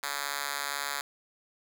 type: tone with high-pass filter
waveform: 5% pulse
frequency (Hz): 142.1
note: C#3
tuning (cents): +43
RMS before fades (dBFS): -34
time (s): 0.03-1.01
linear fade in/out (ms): 2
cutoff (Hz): 1200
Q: 0.54
effects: none